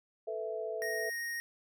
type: chord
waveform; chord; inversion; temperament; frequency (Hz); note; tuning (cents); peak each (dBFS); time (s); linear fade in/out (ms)
sine; A suspended second; none; just; 440 / 495 / 660; A4 / B4 / E5; 0 / +4 / +2; -38 / -42 / -38; 0.27-1.1; 10
type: tone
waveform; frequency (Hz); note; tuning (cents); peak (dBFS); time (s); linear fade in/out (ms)
square; 1866; A#6; +1; -36; 0.82-1.4; 0
effects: none